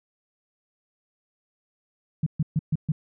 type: tone bursts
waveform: sine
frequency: 154.8 Hz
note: D#3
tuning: 9 cents flat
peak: -19 dBFS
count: 5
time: 2.23-2.92 s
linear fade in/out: 5 ms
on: 34 ms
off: 130 ms
effects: none